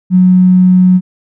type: tone with tanh clipping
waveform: triangle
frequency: 183.3 Hz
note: F#3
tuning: 16 cents flat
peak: -3 dBFS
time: 0.1-1.01 s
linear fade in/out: 50 ms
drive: 3 dB
effects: none